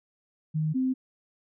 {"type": "tone pair in turn", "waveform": "sine", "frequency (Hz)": [155.56, 259.2], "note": ["D#3", "C4"], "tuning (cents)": [0, -16], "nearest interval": "major sixth", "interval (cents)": 884, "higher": "second", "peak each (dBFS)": [-24, -23], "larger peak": "second", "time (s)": [[0.54, 0.74], [0.74, 0.94]], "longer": "neither", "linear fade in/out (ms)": 20, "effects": []}